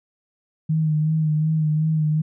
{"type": "tone with vibrato", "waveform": "sine", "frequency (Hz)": 155.56, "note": "D#3", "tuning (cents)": 0, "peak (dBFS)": -17, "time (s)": [0.69, 2.22], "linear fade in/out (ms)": 10, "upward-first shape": "sine", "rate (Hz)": 2.7, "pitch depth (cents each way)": 34, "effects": []}